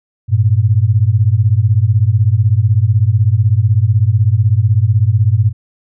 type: beating tone pair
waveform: sine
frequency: 99 / 115 Hz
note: G2 / A#2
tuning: +18 / -23 cents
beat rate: 16 Hz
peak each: -11 dBFS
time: 0.28-5.53 s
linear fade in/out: 50 ms
effects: none